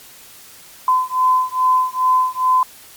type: beating tone pair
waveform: sine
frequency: 1019 / 1021.4 Hz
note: C6 / C6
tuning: -46 / -42 cents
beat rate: 2.4 Hz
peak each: -16 dBFS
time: 0.88-2.63 s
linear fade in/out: 2 ms
effects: white hiss -42 dBFS RMS until 2.96 s + MP3 96 kbps